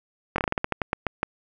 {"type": "slowing click train", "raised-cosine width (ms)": 0.5, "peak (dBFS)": -8, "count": 13, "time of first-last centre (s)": [0.36, 1.231], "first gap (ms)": 22, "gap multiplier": 1.2, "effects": []}